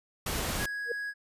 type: noise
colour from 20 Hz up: pink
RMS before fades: -32 dBFS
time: 0.26-0.66 s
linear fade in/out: 5 ms
type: tone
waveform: triangle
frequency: 1661.2 Hz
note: G#6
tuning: in tune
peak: -31 dBFS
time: 0.58-1.14 s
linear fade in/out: 50 ms
type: tone with exponential growth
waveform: sine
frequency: 474.9 Hz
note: A#4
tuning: 32 cents sharp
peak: -26 dBFS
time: 0.85-0.92 s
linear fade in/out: 5 ms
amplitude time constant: 15 ms
effects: resampled to 32000 Hz